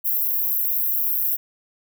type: high-pass noise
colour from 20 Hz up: pink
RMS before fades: -22 dBFS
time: 0.04-1.37 s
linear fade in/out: 20 ms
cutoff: 12000 Hz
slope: 96 dB/octave
effects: none